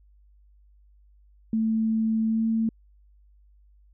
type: tone with pitch glide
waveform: sine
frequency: 221.7 to 224.1 Hz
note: A3 to A3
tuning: +13 to +32 cents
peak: -21 dBFS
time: 1.53-2.69 s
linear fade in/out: 2 ms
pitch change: +19 cents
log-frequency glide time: 2.28-2.42 s
effects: added 50 Hz sine -54 dBFS peak until 3.93 s